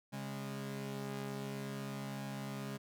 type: tone pair together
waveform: sawtooth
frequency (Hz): 136.31 / 204.7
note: C#3 / G#3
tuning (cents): -29 / -25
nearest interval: perfect fifth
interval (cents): 704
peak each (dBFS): -39 / -39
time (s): 0.12-2.78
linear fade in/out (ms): 20
effects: none